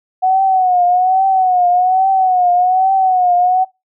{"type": "tone with vibrato", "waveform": "sine", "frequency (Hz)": 740, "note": "F#5", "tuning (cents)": 0, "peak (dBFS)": -9, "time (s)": [0.22, 3.65], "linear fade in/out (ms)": 20, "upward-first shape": "triangle", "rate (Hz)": 1.2, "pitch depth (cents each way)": 83, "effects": ["noise-tail reverb RT60 0.2 s tail -21 dB re dry"]}